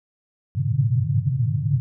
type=band-pass noise; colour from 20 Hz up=pink; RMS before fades=-21 dBFS; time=0.55-1.8 s; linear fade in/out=0 ms; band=100 to 150 Hz; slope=96 dB/octave; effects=none